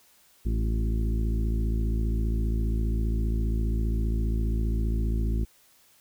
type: harmonic tone with a mistuned harmonic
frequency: 55 Hz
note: A1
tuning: in tune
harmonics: 1 / 2 / 3 / 4 / 5 / 6 / 7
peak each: -24 / -32 / -39 / -35 / -43 / -40 / -45 dBFS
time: 0.45-5.45 s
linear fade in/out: 10 ms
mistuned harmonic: 6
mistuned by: +20 cents
effects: white hiss -60 dBFS RMS until 6 s